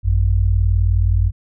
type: tone pair together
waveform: sine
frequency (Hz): 53.08 / 92.5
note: G#1 / F#2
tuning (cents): +38 / 0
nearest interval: minor seventh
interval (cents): 962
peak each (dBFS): -15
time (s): 0.03-1.32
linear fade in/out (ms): 50
effects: none